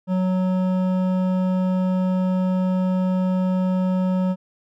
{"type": "tone with hard clipping", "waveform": "triangle", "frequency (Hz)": 185.1, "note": "F#3", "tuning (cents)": 1, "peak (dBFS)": -20, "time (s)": [0.07, 4.36], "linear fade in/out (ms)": 50, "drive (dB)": 15, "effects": []}